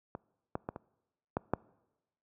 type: clicks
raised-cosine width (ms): 1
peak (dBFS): -25 / -19 / -21 / -27 / -16 / -13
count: 6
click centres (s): 0.151 / 0.554 / 0.689 / 0.761 / 1.369 / 1.536
effects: noise-tail reverb RT60 1.0 s tail -24 dB re dry + high-pass 80 Hz 12 dB/octave